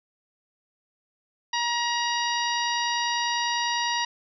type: harmonic tone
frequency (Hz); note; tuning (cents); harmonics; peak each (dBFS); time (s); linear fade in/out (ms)
950; A#5; +33; 1 / 2 / 3 / 4 / 5 / 6; -27 / -30 / -32 / -33 / -34 / -35; 1.53-4.05; 5
effects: none